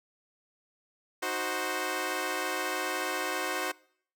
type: chord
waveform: 10% pulse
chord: C diminished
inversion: first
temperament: equal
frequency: 311.1 / 370 / 523.3 Hz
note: Eb4 / Gb4 / C5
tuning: 0 / 0 / 0 cents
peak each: -29 / -25 / -26 dBFS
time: 1.22-3.72 s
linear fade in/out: 10 ms
effects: noise-tail reverb RT60 0.6 s tail -23 dB re dry